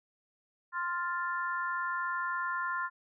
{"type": "chord", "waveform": "sine", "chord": "F major", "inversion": "second", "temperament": "equal", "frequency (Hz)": [1046.5, 1396.9, 1760], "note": ["C6", "F6", "A6"], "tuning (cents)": [0, 0, 0], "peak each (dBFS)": [-34, -35, -38], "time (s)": [0.72, 2.9], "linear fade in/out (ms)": 50, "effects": []}